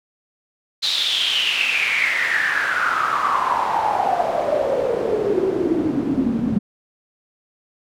pink noise with band-pass filter sweep, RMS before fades -20 dBFS, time 0.82-6.59 s, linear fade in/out 20 ms, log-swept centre 4000 to 210 Hz, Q 8.1, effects none

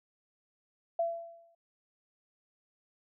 sine tone with exponential decay, 674 Hz, E5, 38 cents sharp, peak -25 dBFS, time 0.99-1.55 s, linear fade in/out 5 ms, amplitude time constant 120 ms, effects none

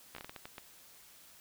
slowing click train, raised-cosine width 0.3 ms, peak -28 dBFS, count 9, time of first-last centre 0.15-0.582 s, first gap 14 ms, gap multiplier 1.37, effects white hiss -58 dBFS RMS until 1.4 s

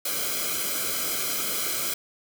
white noise with comb filter, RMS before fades -28 dBFS, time 0.05-1.94 s, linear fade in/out 5 ms, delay 1.1 ms, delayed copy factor -0.95, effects none

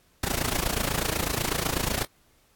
pink noise with amplitude modulation, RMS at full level -24 dBFS, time 0.23-2.05 s, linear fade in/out 5 ms, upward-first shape sine, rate 28.1 Hz, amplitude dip 90%, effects pink hiss -63 dBFS RMS until 2.55 s + AAC 64 kbps

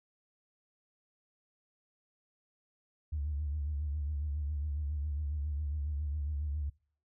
sine tone with vibrato, 73.7 Hz, D2, 7 cents sharp, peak -31 dBFS, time 3.12-6.7 s, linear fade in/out 10 ms, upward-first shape triangle, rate 7.3 Hz, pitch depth 96 cents each way, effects noise-tail reverb RT60 0.5 s tail -26 dB re dry + tanh soft clip ceiling -27 dBFS

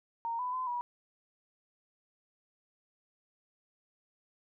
sine tone with pitch steps, 925 / 997 / 1021 / 968 Hz, A#5 / B5 / C6 / B5, -14 / +16 / -43 / -35 cents, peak -32 dBFS, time 0.25-0.81 s, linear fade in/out 0 ms, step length 140 ms, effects none

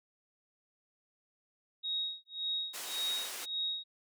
sine tone with tremolo, 3772 Hz, A#7, 20 cents sharp, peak -31 dBFS, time 1.83-3.84 s, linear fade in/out 20 ms, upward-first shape sine, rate 1.8 Hz, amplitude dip 100%
white band-pass noise, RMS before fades -42 dBFS, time 2.73-3.46 s, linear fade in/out 20 ms, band 370 to 11000 Hz, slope 12 dB/octave
effects none

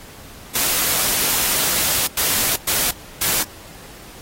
white noise bursts at uneven times, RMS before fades -19 dBFS, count 4, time 0.55-2.07 / 2.17-2.56 / 2.67-2.91 / 3.21-3.43 s, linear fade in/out 5 ms, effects pink hiss -41 dBFS RMS until 4.21 s + AAC 48 kbps

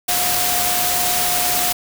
sine tone in noise, 717 Hz, F5, 45 cents sharp, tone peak -24 dBFS, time 0.08-1.73 s, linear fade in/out 10 ms, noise white, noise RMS -19 dBFS, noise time 0.08-1.73 s, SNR -8 dB, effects none

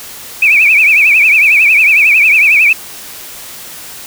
sine tone with vibrato, 2435 Hz, D#7, 38 cents flat, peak -4 dBFS, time 0.42-2.73 s, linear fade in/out 5 ms, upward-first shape triangle, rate 11 Hz, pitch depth 170 cents each way, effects white hiss -29 dBFS RMS until 4.06 s

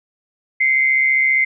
sine tone pair together, 2076 / 2211 Hz, C7 / C#7, -14 / -5 cents, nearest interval minor second, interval 109 cents, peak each -13 / -21 dBFS, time 0.6-1.45 s, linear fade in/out 10 ms, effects none

